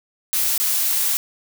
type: noise with dropouts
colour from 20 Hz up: blue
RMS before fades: -20 dBFS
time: 0.33-1.17 s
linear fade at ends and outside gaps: 0 ms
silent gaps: 0.578-0.6 s
effects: none